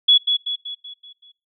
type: tone with echo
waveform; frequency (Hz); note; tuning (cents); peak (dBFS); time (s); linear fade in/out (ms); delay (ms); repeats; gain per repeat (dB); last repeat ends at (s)
sine; 3383; G#7; +31; -9; 0.08-0.18; 10; 190; 6; -6; 1.32
effects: noise-tail reverb RT60 0.3 s tail -20 dB re dry